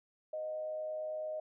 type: tone with frequency modulation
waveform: sine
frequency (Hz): 621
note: D#5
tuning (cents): -3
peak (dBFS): -36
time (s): 0.33-1.4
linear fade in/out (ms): 5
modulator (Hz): 109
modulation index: 0.29
effects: none